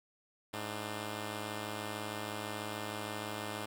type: tone pair together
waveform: 5% pulse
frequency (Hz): 106.28 / 300.6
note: G#2 / D4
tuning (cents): +40 / +40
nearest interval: octave + tritone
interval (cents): 1800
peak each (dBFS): -28 / -32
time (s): 0.53-3.66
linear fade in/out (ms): 10
effects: none